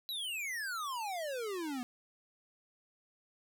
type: exponential sweep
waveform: square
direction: down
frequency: 4031 to 238.4 Hz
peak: -37 dBFS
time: 0.09-1.83 s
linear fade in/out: 0 ms
effects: none